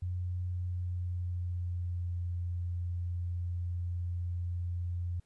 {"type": "tone with pitch glide", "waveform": "sine", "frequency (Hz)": [89.7, 87.65], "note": ["F2", "F2"], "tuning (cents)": [47, 7], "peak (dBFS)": -32, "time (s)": [0.02, 5.2], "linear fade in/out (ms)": 5, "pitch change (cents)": -40, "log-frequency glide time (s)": [0.42, 2.21], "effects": ["pink hiss -75 dBFS RMS until 5.25 s", "resampled to 24000 Hz"]}